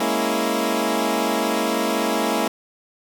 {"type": "chord", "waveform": "15% pulse", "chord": "A# half-diminished seventh", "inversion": "third", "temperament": "equal", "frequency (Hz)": [207.7, 233.1, 277.2, 329.6], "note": ["G#3", "A#3", "C#4", "E4"], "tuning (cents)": [0, 0, 0, 0], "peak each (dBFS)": [-20, -18, -20, -18], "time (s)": [0, 2.48], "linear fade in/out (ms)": 5, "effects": []}